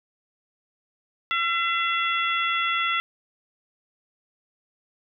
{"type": "harmonic tone", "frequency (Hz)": 677, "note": "E5", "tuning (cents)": 46, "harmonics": [2, 3, 4, 5], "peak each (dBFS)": [-25, -27, -29, -30], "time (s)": [1.31, 3], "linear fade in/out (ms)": 0, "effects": []}